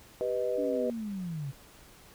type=chord; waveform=sine; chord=G augmented; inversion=none; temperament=equal; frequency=392 / 493.9 / 622.3 Hz; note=G4 / B4 / D#5; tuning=0 / 0 / 0 cents; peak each=-35 / -30 / -33 dBFS; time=0.21-0.9 s; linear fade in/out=0 ms
type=linear sweep; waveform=sine; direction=down; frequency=296.1 to 130.6 Hz; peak=-33 dBFS; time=0.57-1.52 s; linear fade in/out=20 ms
effects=pink hiss -55 dBFS RMS until 2.14 s